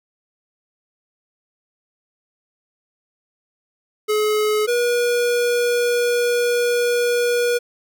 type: tone pair in turn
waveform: square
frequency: 425.7 / 481.8 Hz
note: G#4 / B4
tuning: +43 / -43 cents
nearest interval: major second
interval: 214 cents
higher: second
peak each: -17 dBFS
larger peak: neither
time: 4.08-4.67 / 4.67-7.59 s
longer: second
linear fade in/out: 20 ms
effects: none